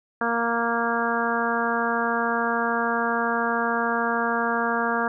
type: harmonic tone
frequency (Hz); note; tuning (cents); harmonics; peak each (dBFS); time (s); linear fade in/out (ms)
233.1; A#3; 0; 1 / 2 / 3 / 4 / 5 / 6 / 7; -29 / -29 / -29 / -29 / -29 / -29 / -29; 0.21-5.08; 2
effects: none